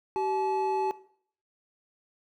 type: tone pair together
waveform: triangle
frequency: 383.1 / 860 Hz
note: G4 / A5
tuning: -40 / -40 cents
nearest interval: octave + major second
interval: 1400 cents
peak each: -27 dBFS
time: 0.16-0.91 s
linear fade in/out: 0 ms
effects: noise-tail reverb RT60 0.6 s tail -18 dB re dry